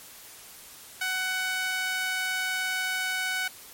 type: tone with high-pass filter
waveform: sawtooth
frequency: 747 Hz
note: F#5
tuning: 16 cents sharp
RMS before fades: -29 dBFS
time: 1.01-3.48 s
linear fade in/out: 5 ms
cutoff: 1600 Hz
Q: 1.7
effects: white hiss -47 dBFS RMS until 3.73 s + MP3 64 kbps